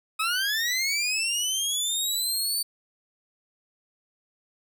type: linear sweep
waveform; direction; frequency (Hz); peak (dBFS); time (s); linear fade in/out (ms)
20% pulse; up; 1257 to 4588; -19; 0.19-2.63; 10
effects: none